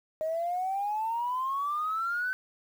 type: exponential sweep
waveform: sine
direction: up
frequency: 622.3 to 1532 Hz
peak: -27 dBFS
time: 0.21-2.33 s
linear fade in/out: 0 ms
effects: tanh soft clip ceiling -23 dBFS + 9-bit